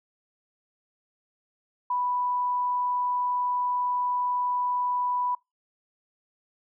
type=tone; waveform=sine; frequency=987.8 Hz; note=B5; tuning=in tune; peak=-24 dBFS; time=1.9-5.35 s; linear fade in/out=5 ms; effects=noise-tail reverb RT60 0.2 s tail -23 dB re dry